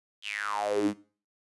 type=tone with high-pass filter sweep; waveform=sawtooth; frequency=103.83 Hz; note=G#2; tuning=in tune; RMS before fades=-30 dBFS; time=0.22-0.94 s; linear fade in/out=50 ms; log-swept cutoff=3300 to 220 Hz; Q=9.1; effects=noise-tail reverb RT60 0.4 s tail -19 dB re dry + resampled to 24000 Hz